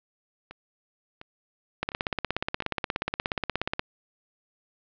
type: two click trains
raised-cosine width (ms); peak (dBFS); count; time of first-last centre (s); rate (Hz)
0.3; -24 / -10; 4 / 34; 0.51-2.623 / 1.83-3.794; 1.42 / 16.8
effects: low-pass 4000 Hz 12 dB/octave